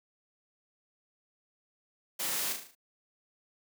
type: noise with echo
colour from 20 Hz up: white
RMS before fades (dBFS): -34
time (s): 2.19-2.53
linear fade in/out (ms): 10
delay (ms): 37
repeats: 6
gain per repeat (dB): -5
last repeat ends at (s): 2.752
effects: high-pass 200 Hz 12 dB/octave